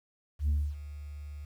sine tone with ADSR envelope, 73.42 Hz, D2, in tune, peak -21 dBFS, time 0.39-1.45 s, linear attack 97 ms, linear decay 260 ms, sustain -18 dB, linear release 4 ms, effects tanh soft clip ceiling -23 dBFS + 10-bit

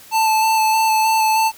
square tone with vibrato, 880 Hz, A5, in tune, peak -14 dBFS, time 0.11-1.52 s, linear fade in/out 50 ms, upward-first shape square, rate 3.2 Hz, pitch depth 12 cents each way, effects white hiss -43 dBFS RMS until 1.57 s

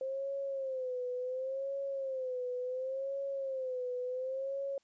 sine tone with vibrato, 524 Hz, C5, 2 cents sharp, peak -34 dBFS, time 0.01-4.78 s, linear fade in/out 2 ms, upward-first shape sine, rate 0.7 Hz, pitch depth 92 cents each way, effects white hiss -75 dBFS RMS until 4.83 s + resampled to 16000 Hz

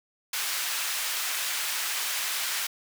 pink high-pass noise, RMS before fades -30 dBFS, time 0.33-2.67 s, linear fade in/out 5 ms, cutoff 1600 Hz, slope 12 dB/octave, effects none

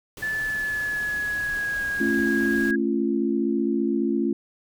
pink noise, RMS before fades -40 dBFS, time 0.17-2.71 s, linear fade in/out 2 ms
sine tone with pitch glide, 1740 to 1644.2 Hz, A6 to G#6, -20 to -18 cents, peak -24 dBFS, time 0.22-2.76 s, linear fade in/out 10 ms, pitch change -98 cents, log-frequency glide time 0.38-1.84 s
sine chord, A augmented, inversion none, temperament just, 220 / 275 / 343.8 Hz, A3 / C#4 / E#4, 0 / -14 / -27 cents, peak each -25 dBFS, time 2-4.33 s, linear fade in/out 5 ms
effects none

